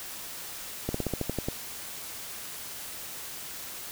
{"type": "slowing click train", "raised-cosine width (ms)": 2, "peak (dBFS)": -15, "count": 9, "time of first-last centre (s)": [0.89, 1.486], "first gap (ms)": 54, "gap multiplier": 1.09, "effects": ["white hiss -40 dBFS RMS until 3.91 s"]}